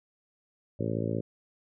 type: harmonic tone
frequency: 55.7 Hz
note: A1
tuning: 22 cents sharp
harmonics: 2 / 3 / 4 / 5 / 6 / 7 / 8 / 9 / 10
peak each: -33 / -35 / -36 / -37 / -38 / -38 / -39 / -40 / -40 dBFS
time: 0.79-1.21 s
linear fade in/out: 10 ms
effects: none